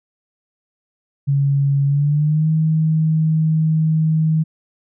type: tone with pitch glide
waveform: sine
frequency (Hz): 140 to 158.06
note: C#3 to D#3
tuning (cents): +18 to +28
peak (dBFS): -13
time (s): 1.27-4.44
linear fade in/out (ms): 20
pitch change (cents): +210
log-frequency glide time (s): 1.86-2.49
effects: none